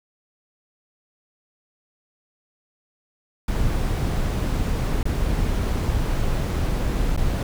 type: noise with dropouts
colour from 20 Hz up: brown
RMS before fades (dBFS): -22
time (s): 3.48-7.43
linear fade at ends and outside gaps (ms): 2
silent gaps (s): 5.03-5.054 / 7.164-7.175
effects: none